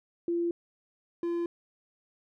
sine / triangle tone pair in turn, 342.4 / 342.4 Hz, F4 / F4, -34 / -34 cents, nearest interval unison, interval 0 cents, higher neither, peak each -26 dBFS, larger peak neither, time 0.28-0.51 / 1.23-1.46 s, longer neither, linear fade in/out 2 ms, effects none

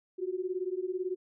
sine beating tone pair, 359.4 / 377.4 Hz, F4 / F#4, +50 / +34 cents, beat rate 18 Hz, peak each -34 / -34 dBFS, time 0.18-1.16 s, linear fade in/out 20 ms, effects none

